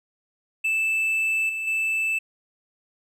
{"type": "tone with level steps", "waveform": "triangle", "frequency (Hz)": 2637, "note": "E7", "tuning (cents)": 0, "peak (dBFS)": [-19, -25, -20], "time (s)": [0.64, 2.19], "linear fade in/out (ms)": 10, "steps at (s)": [1.49, 1.67], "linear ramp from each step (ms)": 5, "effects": []}